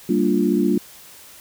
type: chord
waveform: sine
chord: G minor seventh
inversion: none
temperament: equal with one note detuned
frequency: 196 / 231.1 / 293.7 / 349.2 Hz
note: G3 / Bb3 / D4 / F4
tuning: 0 / -15 / 0 / 0 cents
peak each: -21 dBFS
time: 0.09-0.78 s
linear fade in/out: 5 ms
effects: white hiss -44 dBFS RMS until 1.4 s